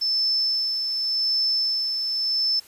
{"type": "tone with tremolo", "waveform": "sine", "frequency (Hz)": 5274, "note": "E8", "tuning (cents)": 0, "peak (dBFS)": -19, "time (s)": [0.01, 2.6], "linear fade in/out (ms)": 10, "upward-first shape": "sine", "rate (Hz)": 0.88, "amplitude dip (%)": 40, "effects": ["white hiss -50 dBFS RMS until 2.67 s", "resampled to 32000 Hz"]}